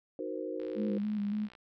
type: chord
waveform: sine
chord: C half-diminished seventh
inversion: first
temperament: equal with one note detuned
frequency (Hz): 311.1 / 370 / 466.2 / 519.9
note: Eb4 / Gb4 / Bb4 / C5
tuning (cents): 0 / 0 / 0 / -11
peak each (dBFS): -40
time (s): 0.19-0.98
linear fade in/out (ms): 2
type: click train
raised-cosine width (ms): 0.3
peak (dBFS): -37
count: 58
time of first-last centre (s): 0.6-1.552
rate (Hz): 59.9
type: tone with vibrato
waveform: sine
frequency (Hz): 207.7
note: G#3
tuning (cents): 0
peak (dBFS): -30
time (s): 0.75-1.49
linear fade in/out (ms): 50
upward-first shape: square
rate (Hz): 3.5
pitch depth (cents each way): 33
effects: none